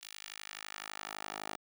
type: tone with high-pass filter sweep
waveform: 10% pulse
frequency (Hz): 51.91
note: G#1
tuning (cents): 0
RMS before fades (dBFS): -45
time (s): 0.01-1.57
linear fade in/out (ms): 20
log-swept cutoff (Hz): 3200 to 590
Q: 0.94
effects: none